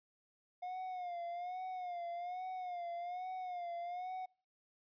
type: tone with vibrato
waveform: triangle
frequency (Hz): 716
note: F5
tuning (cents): +43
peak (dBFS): -38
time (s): 0.62-4.26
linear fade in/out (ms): 10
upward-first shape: sine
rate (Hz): 1.2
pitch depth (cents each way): 72
effects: noise-tail reverb RT60 0.4 s tail -26 dB re dry + resampled to 11025 Hz